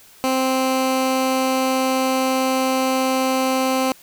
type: tone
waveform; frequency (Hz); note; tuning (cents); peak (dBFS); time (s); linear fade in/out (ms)
15% pulse; 261.6; C4; 0; -11; 0.24-3.92; 0
effects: white hiss -48 dBFS RMS until 4.02 s

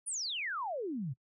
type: exponential sweep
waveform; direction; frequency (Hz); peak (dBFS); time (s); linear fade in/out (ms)
sine; down; 10160 to 120.7; -34; 0.06-1.14; 20
effects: noise-tail reverb RT60 0.1 s tail -23 dB re dry

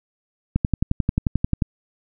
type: click train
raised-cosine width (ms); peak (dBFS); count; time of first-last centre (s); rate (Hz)
5; -6; 13; 0.56-1.622; 11.3
effects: none

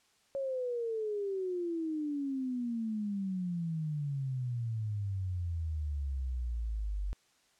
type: exponential sweep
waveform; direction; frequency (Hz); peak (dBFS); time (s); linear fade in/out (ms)
sine; down; 554.4 to 47.03; -32; 0.35-7.13; 0
effects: white hiss -69 dBFS RMS until 7.59 s + low-pass 8000 Hz 12 dB/octave

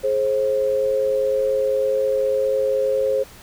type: tone pair together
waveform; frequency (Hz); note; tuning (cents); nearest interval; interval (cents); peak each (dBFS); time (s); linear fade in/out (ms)
sine; 423 / 532.9; G#4 / C5; +32 / +32; major third; 400; -23 / -18; 0.03-3.24; 20
effects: pink hiss -44 dBFS RMS until 3.42 s

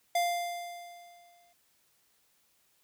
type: tone with exponential decay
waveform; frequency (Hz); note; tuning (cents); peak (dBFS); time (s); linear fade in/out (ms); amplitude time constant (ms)
square; 697; F5; -4; -25; 0.15-1.53; 5; 300
effects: white hiss -70 dBFS RMS until 2.83 s

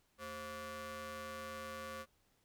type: ring-modulated tone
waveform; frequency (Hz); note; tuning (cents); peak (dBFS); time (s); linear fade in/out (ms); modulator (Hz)
sawtooth; 307.5; D#4; -20; -37; 0.18-2.06; 50; 838
effects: pink hiss -75 dBFS RMS until 2.44 s

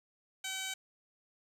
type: tone with band-pass filter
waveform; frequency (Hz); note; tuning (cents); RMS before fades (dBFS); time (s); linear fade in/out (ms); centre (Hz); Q
15% pulse; 764; G5; -45; -39; 0.44-0.74; 5; 5500; 1
effects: 10-bit

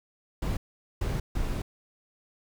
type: noise bursts at uneven times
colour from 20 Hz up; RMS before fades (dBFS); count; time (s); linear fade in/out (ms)
brown; -29; 3; 0.42-0.57 / 1.01-1.2 / 1.35-1.62; 5
effects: none

